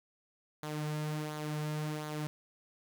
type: tone with flanger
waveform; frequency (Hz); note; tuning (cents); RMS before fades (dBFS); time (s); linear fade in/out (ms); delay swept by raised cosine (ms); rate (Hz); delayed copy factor
sawtooth; 152; D#3; -40; -37; 0.63-2.27; 0; 0.37 to 3.97; 1.4; -0.5
effects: none